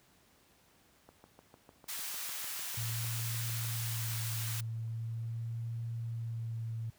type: click train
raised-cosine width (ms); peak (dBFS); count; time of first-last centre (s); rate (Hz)
1; -39; 18; 1.09-3.646; 6.65
type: high-pass noise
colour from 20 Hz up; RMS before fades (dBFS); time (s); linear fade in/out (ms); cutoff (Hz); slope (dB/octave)
white; -40; 1.88-4.61; 10; 940; 12
type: tone with vibrato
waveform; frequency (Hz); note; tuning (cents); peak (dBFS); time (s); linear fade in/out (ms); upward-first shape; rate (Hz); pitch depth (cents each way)
sine; 114.4; A#2; -32; -35; 2.77-6.9; 5; sine; 0.41; 19
effects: pink hiss -66 dBFS RMS until 6.98 s + high-pass 60 Hz 12 dB/octave